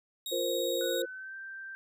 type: tone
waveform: sawtooth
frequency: 3769 Hz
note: A#7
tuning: 18 cents sharp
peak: -32 dBFS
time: 0.26-1.02 s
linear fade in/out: 2 ms
type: chord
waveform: sine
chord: F suspended fourth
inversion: none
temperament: just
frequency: 349.2 / 465.6 / 523.8 Hz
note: F4 / Bb4 / C5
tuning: 0 / -2 / +2 cents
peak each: -35 / -34 / -32 dBFS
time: 0.31-1.06 s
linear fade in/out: 20 ms
type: tone with pitch glide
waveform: sine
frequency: 1480 to 1568 Hz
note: F#6 to G6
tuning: 0 to 0 cents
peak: -40 dBFS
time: 0.81-1.75 s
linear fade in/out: 0 ms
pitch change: +100 cents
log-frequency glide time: 0.94-1.36 s
effects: none